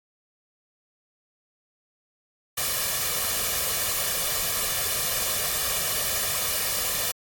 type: noise with comb filter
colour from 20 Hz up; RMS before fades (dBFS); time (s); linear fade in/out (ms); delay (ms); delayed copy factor
white; -26; 2.57-7.12; 10; 1.7; +0.65
effects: AAC 64 kbps